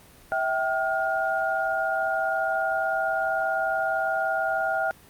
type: tone cluster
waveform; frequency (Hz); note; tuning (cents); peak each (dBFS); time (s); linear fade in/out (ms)
sine; 652 / 772 / 1423; E5 / G5 / F6; -19 / -27 / +32; -27; 0.32-4.91; 0
effects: pink hiss -52 dBFS RMS until 5.09 s + Opus 32 kbps